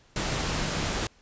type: tone in noise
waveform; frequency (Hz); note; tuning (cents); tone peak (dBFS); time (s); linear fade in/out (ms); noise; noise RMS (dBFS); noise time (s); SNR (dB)
sine; 155.56; D#3; 0; -36; 0.26-0.86; 2; pink; -29; 0.16-1.07; -10
effects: pink hiss -60 dBFS RMS until 1.21 s + resampled to 16000 Hz